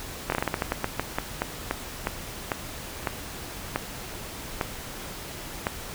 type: slowing click train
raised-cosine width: 0.5 ms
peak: -9 dBFS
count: 20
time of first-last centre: 0.3-5.669 s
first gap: 22 ms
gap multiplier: 1.24
effects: pink hiss -38 dBFS RMS until 5.94 s